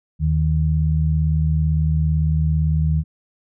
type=tone pair together; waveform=sine; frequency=77.85 / 155.7 Hz; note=D#2 / D#3; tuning=+2 / +2 cents; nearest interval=octave; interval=1200 cents; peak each=-18 dBFS; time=0.19-3.04 s; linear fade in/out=50 ms; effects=none